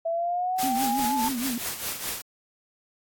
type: exponential sweep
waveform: sine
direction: up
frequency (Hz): 658 to 891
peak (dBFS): -24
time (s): 0.05-1.29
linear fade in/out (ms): 10
type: noise with tremolo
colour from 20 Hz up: white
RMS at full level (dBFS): -29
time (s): 0.58-2.22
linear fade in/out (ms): 10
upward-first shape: triangle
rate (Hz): 4.8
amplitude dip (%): 70
type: tone with vibrato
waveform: sine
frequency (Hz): 252.3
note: B3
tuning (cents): +37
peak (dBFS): -27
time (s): 0.63-1.58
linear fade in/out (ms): 2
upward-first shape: triangle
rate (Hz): 6.3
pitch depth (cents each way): 170
type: clicks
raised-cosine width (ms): 2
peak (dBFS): -28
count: 4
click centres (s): 0.999 / 1.045 / 1.245 / 1.29
effects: AAC 64 kbps